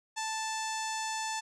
sawtooth tone with low-pass filter, 880 Hz, A5, in tune, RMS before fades -35 dBFS, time 0.16-1.41 s, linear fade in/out 20 ms, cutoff 7100 Hz, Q 3, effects none

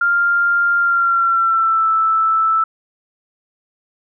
sine tone with pitch glide, 1396.9 to 1318.5 Hz, F6 to E6, 0 to 0 cents, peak -12 dBFS, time 0.01-2.64 s, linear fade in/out 5 ms, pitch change -100 cents, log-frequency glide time 0.78-1.89 s, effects none

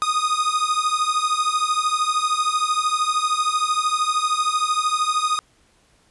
45% pulse beating tone pair, 1233 / 1246 Hz, D#6 / D#6, -16 / +2 cents, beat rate 13 Hz, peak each -22 dBFS, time 0.02-5.39 s, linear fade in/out 0 ms, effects pink hiss -59 dBFS RMS until 6.1 s + resampled to 24000 Hz

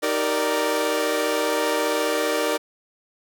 sawtooth chord, Eb major seventh, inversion none, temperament equal with one note detuned, 311.1 / 384.6 / 466.2 / 587.3 Hz, Eb4 / G4 / Bb4 / D5, 0 / -33 / 0 / 0 cents, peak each -24 / -26 / -21 / -21 dBFS, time 0.02-2.58 s, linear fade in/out 20 ms, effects none

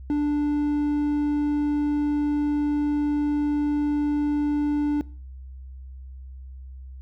triangle tone, 293.7 Hz, D4, in tune, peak -18 dBFS, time 0.1-5.01 s, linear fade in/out 0 ms, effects noise-tail reverb RT60 0.4 s tail -21 dB re dry + added 65 Hz sine -37 dBFS peak until 7.01 s

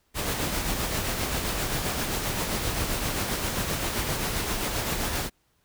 pink noise with tremolo, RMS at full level -27 dBFS, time 0.14-5.3 s, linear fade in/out 50 ms, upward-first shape sine, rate 7.6 Hz, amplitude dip 35%, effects pink hiss -69 dBFS RMS until 5.64 s

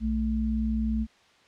sine tone pair together, 61.74 / 220 Hz, B1 / A3, 0 / 0 cents, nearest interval octave + minor seventh, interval 2200 cents, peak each -28 / -26 dBFS, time 0-1.07 s, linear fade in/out 50 ms, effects white hiss -59 dBFS RMS until 1.47 s + low-pass 4000 Hz 12 dB/octave

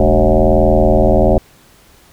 sine tone with frequency modulation, 294.8 Hz, D4, 7 cents sharp, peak -7 dBFS, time 0-1.38 s, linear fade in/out 2 ms, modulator 81.1 Hz, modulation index 4.9, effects pink hiss -47 dBFS RMS until 2.12 s

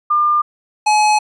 sine / square tone pair in turn, 1200 / 848.5 Hz, D6 / G#5, +37 / +37 cents, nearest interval tritone, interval 600 cents, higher first, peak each -11 dBFS, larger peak neither, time 0.1-0.42 / 0.86-1.19 s, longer second, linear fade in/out 10 ms, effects resampled to 22050 Hz

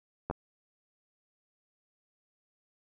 clicks, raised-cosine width 1 ms, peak -18 / -21 dBFS, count 2, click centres 0.3 / 0.311 s, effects none

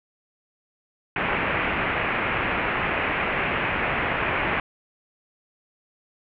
white low-pass noise, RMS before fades -25 dBFS, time 1.16-4.6 s, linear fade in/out 2 ms, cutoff 2600 Hz, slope 48 dB/octave, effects none

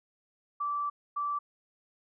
sine tone bursts at uneven times, 1163 Hz, D6, 17 cents flat, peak -29 dBFS, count 2, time 0.6-0.9 / 1.16-1.39 s, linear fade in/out 10 ms, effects none

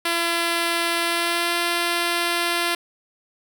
5% pulse tone with pitch glide, 339.1 to 344 Hz, E4 to F4, +49 to -26 cents, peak -9 dBFS, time 0.05-2.75 s, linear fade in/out 5 ms, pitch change +25 cents, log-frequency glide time 1.01-1.56 s, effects none

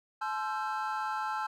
triangle tone cluster, 860 / 1045 / 1341 / 1571 Hz, A5 / C6 / E6 / G6, -40 / -2 / +29 / +3 cents, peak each -32 / -38 / -34 / -39 dBFS, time 0.21-1.47 s, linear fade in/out 10 ms, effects tanh soft clip ceiling -20 dBFS

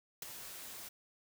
white noise with ADSR envelope, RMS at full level -40 dBFS, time 0.22-0.89 s, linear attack 3 ms, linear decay 14 ms, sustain -8 dB, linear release 9 ms, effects none

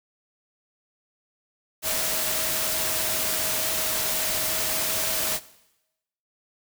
sine tone in noise, 636 Hz, D#5, 38 cents sharp, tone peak -37 dBFS, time 1.82-5.4 s, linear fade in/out 50 ms, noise white, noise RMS -26 dBFS, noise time 1.82-5.4 s, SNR -14 dB, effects noise-tail reverb RT60 0.9 s tail -18 dB re dry

